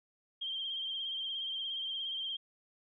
sine tone with vibrato, 3175 Hz, G7, 21 cents sharp, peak -35 dBFS, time 0.41-2.37 s, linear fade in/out 10 ms, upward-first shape sine, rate 17 Hz, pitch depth 44 cents each way, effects none

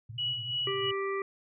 pink band-pass noise, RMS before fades -45 dBFS, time 0.09-0.92 s, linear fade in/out 10 ms, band 110 to 130 Hz, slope 96 dB/octave
sine tone with tremolo, 2929 Hz, F#7, 18 cents flat, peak -28 dBFS, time 0.18-0.91 s, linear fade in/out 5 ms, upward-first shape sine, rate 3 Hz, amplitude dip 60%
harmonic tone, 392 Hz, G4, in tune, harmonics 1 / 3 / 5 / 6, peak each -31 / -36 / -39 / -45 dBFS, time 0.67-1.22 s, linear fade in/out 2 ms
effects none

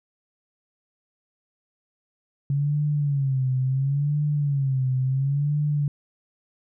sine tone with vibrato, 138.59 Hz, C#3, in tune, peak -20 dBFS, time 2.5-5.88 s, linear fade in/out 2 ms, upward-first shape sine, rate 0.72 Hz, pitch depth 120 cents each way, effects none

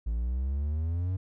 triangle exponential sweep, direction up, 54.4 to 95.1 Hz, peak -25 dBFS, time 0.06-1.17 s, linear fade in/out 10 ms, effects none

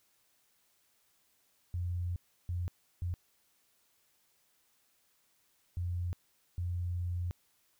sine tone bursts at uneven times, 88.1 Hz, F2, 16 cents sharp, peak -32 dBFS, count 5, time 1.74-2.16 / 2.49-2.68 / 3.02-3.14 / 5.77-6.13 / 6.58-7.31 s, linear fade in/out 0 ms, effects white hiss -72 dBFS RMS until 7.79 s

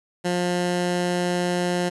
15% pulse tone, 177.4 Hz, F3, 27 cents sharp, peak -15 dBFS, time 0.24-1.9 s, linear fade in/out 20 ms, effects resampled to 24000 Hz + 9-bit

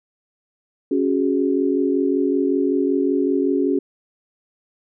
sine chord, C# suspended fourth, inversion none, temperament equal, 277.2 / 370 / 415.3 Hz, C#4 / F#4 / G#4, 0 / 0 / 0 cents, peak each -19 / -21 / -23 dBFS, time 0.91-3.79 s, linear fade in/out 5 ms, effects none

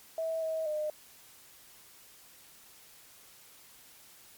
sine tone with pitch steps, 649 / 640 / 609 Hz, E5 / D#5 / D#5, -27 / +49 / -37 cents, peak -30 dBFS, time 0.18-0.9 s, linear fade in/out 2 ms, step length 240 ms, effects white hiss -56 dBFS RMS until 4.37 s + MP3 96 kbps

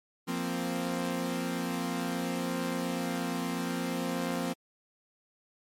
sawtooth chord, F suspended fourth, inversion none, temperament equal, 174.61 / 233.1 / 261.6 Hz, F3 / Bb3 / C4, 0 / 0 / 0 cents, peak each -31 / -32 / -30 dBFS, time 0.27-4.54 s, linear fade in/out 20 ms, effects MP3 64 kbps

